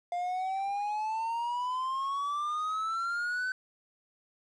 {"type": "exponential sweep", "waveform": "triangle", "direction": "up", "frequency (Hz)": [698.5, 1527], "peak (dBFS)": -28, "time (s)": [0.12, 3.52], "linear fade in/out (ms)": 2, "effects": ["resampled to 22050 Hz", "10-bit"]}